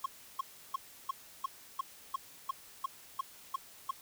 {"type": "tone bursts", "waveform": "triangle", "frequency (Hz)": 1080, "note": "C#6", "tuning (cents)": -45, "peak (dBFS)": -28, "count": 12, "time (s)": [0.04, 3.91], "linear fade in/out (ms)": 5, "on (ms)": 20, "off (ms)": 330, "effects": ["white hiss -55 dBFS RMS until 4.01 s"]}